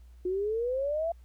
sine exponential sweep, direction up, 356.9 to 686 Hz, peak -27 dBFS, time 0.25-1.12 s, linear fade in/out 5 ms, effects added 60 Hz sine -49 dBFS peak until 1.24 s + pink hiss -70 dBFS RMS until 1.24 s

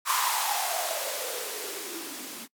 violet noise with band-pass filter sweep, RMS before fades -31 dBFS, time 0.05-2.48 s, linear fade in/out 50 ms, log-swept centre 1100 to 240 Hz, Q 7.3, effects noise-tail reverb RT60 0.1 s tail -24 dB re dry

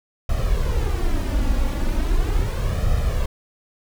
brown noise with flanger, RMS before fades -20 dBFS, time 0.29-3.26 s, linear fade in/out 5 ms, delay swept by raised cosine 1.6 to 3.6 ms, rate 0.38 Hz, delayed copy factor +0.65, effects none

